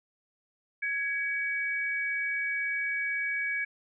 sine tone pair together, 1661.2 / 2269 Hz, G#6 / C#7, 0 / +40 cents, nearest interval perfect fourth, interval 540 cents, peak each -32 / -30 dBFS, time 0.82-3.65 s, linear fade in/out 10 ms, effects none

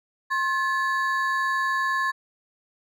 triangle ring-modulated tone, 1396.9 Hz, F6, in tune, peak -17 dBFS, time 0.3-2.12 s, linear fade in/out 20 ms, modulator 329 Hz, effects none

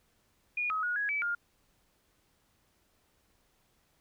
sine tone with pitch steps, 2442 / 1272 / 1449 / 1665 / 2299 / 1411 Hz, D#7 / D#6 / F#6 / G#6 / D7 / F6, -33 / +38 / -37 / +4 / -37 / +17 cents, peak -29 dBFS, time 0.57-1.35 s, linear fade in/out 5 ms, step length 130 ms, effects pink hiss -71 dBFS RMS until 4 s

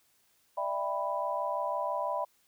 sine chord, E minor seventh, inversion third, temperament just, 593.3 / 659.3 / 791.1 / 988.9 Hz, D5 / E5 / G5 / B5, +18 / 0 / +16 / +2 cents, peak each -35 / -36 / -38 / -33 dBFS, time 0.57-2.25 s, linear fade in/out 10 ms, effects white hiss -69 dBFS RMS until 2.47 s

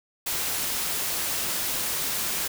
white noise, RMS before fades -28 dBFS, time 0.26-2.48 s, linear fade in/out 10 ms, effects none

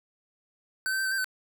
square tone with pitch steps, 1531 / 1547 / 1558 / 1532 / 1576 / 1519 Hz, G6 / G6 / G6 / G6 / G6 / F#6, -41 / -23 / -11 / -40 / +9 / +45 cents, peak -27 dBFS, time 0.86-1.244 s, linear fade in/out 0 ms, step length 64 ms, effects none

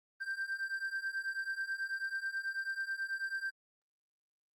triangle beating tone pair, 1568 / 1577.2 Hz, G6 / G6, 0 / +10 cents, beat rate 9.2 Hz, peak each -38 / -36 dBFS, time 0.2-3.51 s, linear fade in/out 20 ms, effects Opus 32 kbps

